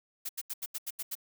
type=noise bursts; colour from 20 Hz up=blue; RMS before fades=-36 dBFS; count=8; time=0.25-1.153 s; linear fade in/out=10 ms; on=42 ms; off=81 ms; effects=none